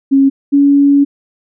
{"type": "tone pair in turn", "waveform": "sine", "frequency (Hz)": [273, 282.3], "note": ["C#4", "C#4"], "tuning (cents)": [-26, 32], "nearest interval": "minor second", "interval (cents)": 58, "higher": "second", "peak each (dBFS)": -5, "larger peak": "neither", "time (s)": [[0.11, 0.3], [0.52, 1.05]], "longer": "second", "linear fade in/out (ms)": 20, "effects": []}